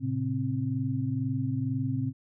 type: tone cluster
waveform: sine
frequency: 112.7 / 134.8 / 263.1 Hz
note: A2 / C#3 / C4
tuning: +42 / -48 / +10 cents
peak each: -31 dBFS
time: 0-2.13 s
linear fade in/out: 50 ms
effects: none